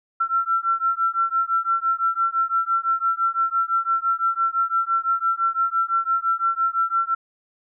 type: beating tone pair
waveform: sine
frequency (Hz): 1348 / 1353.9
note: E6 / E6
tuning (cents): +38 / +46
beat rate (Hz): 5.9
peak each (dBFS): -22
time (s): 0.2-7.15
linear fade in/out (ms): 10
effects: none